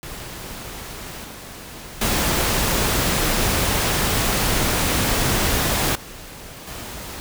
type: noise with level steps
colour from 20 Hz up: pink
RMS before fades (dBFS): -34 / -37 / -20 / -38 / -33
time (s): 0.03-7.2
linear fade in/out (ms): 0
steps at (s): 1.24 / 2.01 / 5.95 / 6.67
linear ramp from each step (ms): 5
effects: none